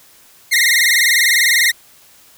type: tone with vibrato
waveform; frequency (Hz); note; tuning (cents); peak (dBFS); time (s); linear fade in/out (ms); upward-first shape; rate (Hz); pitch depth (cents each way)
sawtooth; 1988; B6; +11; -7; 0.51-1.72; 20; sine; 20; 140
effects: white hiss -47 dBFS RMS until 2.37 s